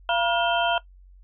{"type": "tone cluster", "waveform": "sine", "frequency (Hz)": [686, 960, 1424, 2672, 3136], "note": ["F5", "B5", "F6", "E7", "G7"], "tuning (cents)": [-31, -49, 33, 23, 0], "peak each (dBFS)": [-24, -26, -26, -32, -28], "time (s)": [0.09, 0.78], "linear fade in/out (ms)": 2, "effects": ["noise-tail reverb RT60 0.1 s tail -18 dB re dry", "added 46 Hz sine -47 dBFS peak until 1.23 s"]}